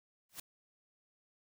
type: noise with exponential growth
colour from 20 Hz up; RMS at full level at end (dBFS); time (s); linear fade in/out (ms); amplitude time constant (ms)
white; -39; 0.29-0.4; 5; 22
effects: none